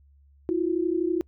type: tone pair together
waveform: sine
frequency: 328.5 / 360.7 Hz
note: E4 / F#4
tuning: -6 / -44 cents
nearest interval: major second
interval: 162 cents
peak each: -25 dBFS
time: 0.49-1.21 s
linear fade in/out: 0 ms
effects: noise-tail reverb RT60 0.1 s tail -26 dB re dry + added 70 Hz sine -54 dBFS peak until 1.27 s